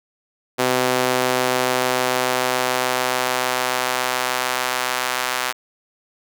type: tone with high-pass filter sweep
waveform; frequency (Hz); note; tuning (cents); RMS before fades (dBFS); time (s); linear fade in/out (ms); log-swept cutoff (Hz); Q
sawtooth; 126.9; B2; +47; -21; 0.58-5.53; 20; 400 to 1100; 0.87
effects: none